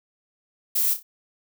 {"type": "noise with echo", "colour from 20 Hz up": "violet", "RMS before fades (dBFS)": -22, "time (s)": [0.75, 0.94], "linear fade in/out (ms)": 10, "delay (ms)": 30, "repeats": 3, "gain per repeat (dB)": -9, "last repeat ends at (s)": 1.03, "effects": []}